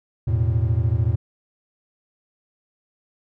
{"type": "chord", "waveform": "triangle", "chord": "E suspended fourth", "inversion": "none", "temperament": "equal", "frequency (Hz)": [82.41, 110, 123.47], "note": ["E2", "A2", "B2"], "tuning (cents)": [0, 0, 0], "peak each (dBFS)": [-21, -18, -22], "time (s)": [0.27, 1.16], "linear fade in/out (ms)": 10, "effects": []}